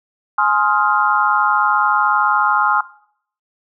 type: chord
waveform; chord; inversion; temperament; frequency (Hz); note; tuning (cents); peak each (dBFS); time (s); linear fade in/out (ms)
sine; F minor seventh; first; just; 838.1 / 1047.7 / 1257.2 / 1396.9; Ab5 / C6 / Eb6 / F6; +16 / +2 / +18 / 0; -18; 0.38-2.81; 5
effects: noise-tail reverb RT60 0.6 s tail -18 dB re dry